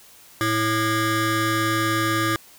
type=ring-modulated tone; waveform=25% pulse; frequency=440 Hz; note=A4; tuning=in tune; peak=-13 dBFS; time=0.41-2.36 s; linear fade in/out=0 ms; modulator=768 Hz; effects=white hiss -49 dBFS RMS until 2.58 s